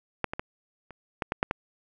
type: clicks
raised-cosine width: 0.5 ms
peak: -10 / -17 / -16 / -29 / -13 / -12 / -8 / -11 dBFS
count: 8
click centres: 0.243 / 0.335 / 0.395 / 0.907 / 1.222 / 1.321 / 1.429 / 1.511 s
effects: none